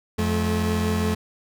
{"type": "tone pair together", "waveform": "30% pulse", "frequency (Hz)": [87.31, 215.5], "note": ["F2", "A3"], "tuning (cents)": [0, -36], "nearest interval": "octave + major third", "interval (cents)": 1564, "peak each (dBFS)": -21, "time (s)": [0.18, 1.15], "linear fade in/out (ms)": 10, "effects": []}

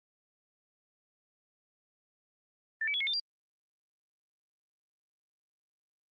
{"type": "tone with pitch steps", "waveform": "sine", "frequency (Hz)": [1777, 2296, 3373, 2169, 3585, 4749], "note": ["A6", "D7", "G#7", "C#7", "A7", "D8"], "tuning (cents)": [17, -40, 26, -38, 32, 18], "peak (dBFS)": -29, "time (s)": [2.81, 3.2], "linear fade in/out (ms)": 5, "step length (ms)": 65, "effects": ["Opus 32 kbps"]}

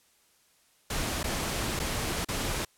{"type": "noise with dropouts", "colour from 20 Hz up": "pink", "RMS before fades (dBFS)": -31, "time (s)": [0.9, 2.65], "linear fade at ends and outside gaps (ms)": 5, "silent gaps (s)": [[1.231, 1.24], [1.793, 1.798], [2.248, 2.285]], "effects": ["white hiss -65 dBFS RMS until 2.77 s", "low-pass 12000 Hz 12 dB/octave"]}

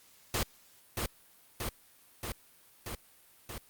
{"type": "noise with echo", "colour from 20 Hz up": "pink", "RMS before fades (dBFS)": -31, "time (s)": [0.34, 0.43], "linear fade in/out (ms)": 2, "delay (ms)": 630, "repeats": 5, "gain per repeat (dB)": -2, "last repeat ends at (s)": 3.58, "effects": ["white hiss -61 dBFS RMS until 3.69 s", "Opus 48 kbps"]}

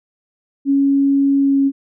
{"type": "tone with pitch glide", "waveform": "sine", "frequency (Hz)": [277.2, 275], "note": ["C#4", "C#4"], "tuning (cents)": [0, -14], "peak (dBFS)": -11, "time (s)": [0.65, 1.72], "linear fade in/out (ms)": 50, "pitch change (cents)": -14, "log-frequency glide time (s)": [1.37, 1.61], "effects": []}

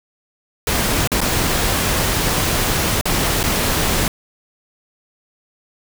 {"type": "noise with dropouts", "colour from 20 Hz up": "pink", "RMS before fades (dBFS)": -18, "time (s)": [0.67, 4.08], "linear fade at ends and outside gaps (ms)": 2, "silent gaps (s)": [[1.075, 1.117], [1.206, 1.214], [3.012, 3.055], [3.431, 3.438]], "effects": []}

